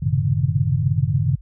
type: tone cluster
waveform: sine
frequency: 95.5 / 112.2 / 130.9 / 137.9 / 154.5 Hz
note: G2 / A2 / C3 / C#3 / D#3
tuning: -45 / +34 / +1 / -9 / -12 cents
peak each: -23 dBFS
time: 0.02-1.36 s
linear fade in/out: 10 ms
effects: added 50 Hz sine -39 dBFS peak until 1.41 s